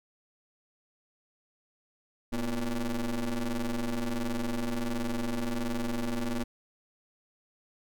40% pulse ring-modulated tone, 115.3 Hz, A#2, 19 cents flat, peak -25 dBFS, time 2.32-6.44 s, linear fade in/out 10 ms, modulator 126 Hz, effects none

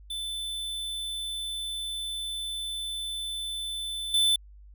square tone with level steps, 3520 Hz, A7, in tune, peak -32 / -21 dBFS, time 0.1-4.36 s, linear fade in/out 5 ms, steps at 4.14 s, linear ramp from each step 2 ms, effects added 50 Hz sine -47 dBFS peak until 4.74 s

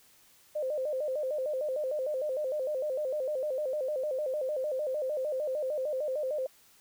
sine tone with vibrato, 561 Hz, C#5, 21 cents sharp, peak -29 dBFS, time 0.55-6.47 s, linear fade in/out 10 ms, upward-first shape square, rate 6.6 Hz, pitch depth 130 cents each way, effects white hiss -61 dBFS RMS until 6.8 s

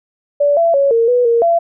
sine tone with pitch steps, 577 / 672 / 557 / 460 / 491.2 / 466.3 / 678 Hz, D5 / E5 / C#5 / A#4 / B4 / A#4 / E5, -31 / +33 / +8 / -23 / -9 / +1 / +49 cents, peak -9 dBFS, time 0.4-1.59 s, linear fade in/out 10 ms, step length 170 ms, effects none

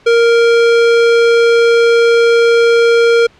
square tone, 466.2 Hz, A#4, in tune, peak -7 dBFS, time 0.06-3.27 s, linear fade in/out 10 ms, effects pink hiss -46 dBFS RMS until 3.39 s + low-pass 4000 Hz 12 dB/octave

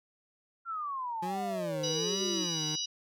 sine exponential sweep, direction down, 1392 to 305.6 Hz, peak -33 dBFS, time 0.65-2.47 s, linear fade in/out 50 ms
25% pulse tone with vibrato, 174.61 Hz, F3, in tune, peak -32 dBFS, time 1.22-2.76 s, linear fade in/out 10 ms, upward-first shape sine, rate 1.2 Hz, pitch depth 230 cents each way
harmonic tone, 976 Hz, B5, 21 cents flat, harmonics 3 / 4 / 5 / 6, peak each -38 / -37 / -38 / -37 dBFS, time 1.83-2.86 s, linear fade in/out 10 ms
effects none

